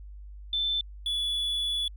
sine / triangle tone pair in turn, 3533 / 3425 Hz, A7 / A7, +6 / -47 cents, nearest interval minor second, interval 53 cents, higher first, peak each -25 dBFS, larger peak neither, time 0.53-0.81 / 1.06-1.88 s, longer second, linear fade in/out 2 ms, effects added 50 Hz sine -41 dBFS peak until 1.96 s

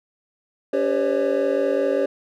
triangle tone cluster, 282.3 / 396.6 / 504 / 549 / 599 Hz, C#4 / G4 / B4 / C#5 / D5, +32 / +20 / +35 / -17 / +34 cents, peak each -25 / -22 / -24 / -20 / -27 dBFS, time 0.73-2.06 s, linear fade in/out 5 ms, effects none

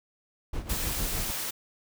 brown noise with tremolo, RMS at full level -30 dBFS, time 0.53-1.31 s, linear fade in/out 5 ms, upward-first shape sine, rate 6.6 Hz, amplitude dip 70%
white noise, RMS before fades -33 dBFS, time 0.69-1.51 s, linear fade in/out 10 ms
effects none

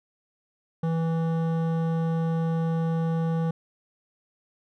triangle tone with hard clipping, 164 Hz, E3, 9 cents flat, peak -25 dBFS, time 0.83-3.51 s, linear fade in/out 5 ms, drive 17 dB, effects none

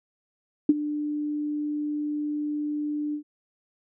sine tone with ADSR envelope, 297.2 Hz, D4, 21 cents sharp, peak -11 dBFS, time 0.69-3.23 s, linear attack 4 ms, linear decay 33 ms, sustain -15 dB, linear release 92 ms, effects none

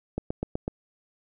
click train, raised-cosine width 2 ms, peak -15 dBFS, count 5, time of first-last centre 0.18-0.679 s, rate 8.01 Hz, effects none

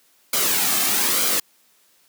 white noise with flanger, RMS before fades -20 dBFS, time 0.33-1.4 s, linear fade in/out 5 ms, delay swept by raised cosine 1.1 to 2.1 ms, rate 1.1 Hz, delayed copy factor -0.55, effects white hiss -59 dBFS RMS until 2.08 s + high-pass 150 Hz 12 dB/octave

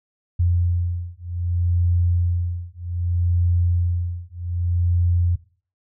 sine beating tone pair, 87 / 87.64 Hz, F2 / F2, -6 / +7 cents, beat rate 0.64 Hz, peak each -21 dBFS, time 0.39-5.36 s, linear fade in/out 10 ms, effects noise-tail reverb RT60 0.4 s tail -18 dB re dry

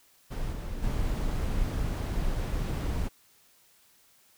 brown noise with level steps, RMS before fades -32 / -35 / -29 dBFS, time 0.3-3.09 s, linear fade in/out 20 ms, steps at 0.51 / 0.82 s, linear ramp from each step 20 ms, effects white hiss -62 dBFS RMS until 4.37 s

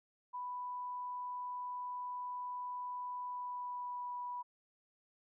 sine tone with pitch glide, 990 to 982 Hz, B5 to B5, +4 to -10 cents, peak -39 dBFS, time 0.33-4.43 s, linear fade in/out 20 ms, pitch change -14 cents, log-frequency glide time 3.26-4.12 s, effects none

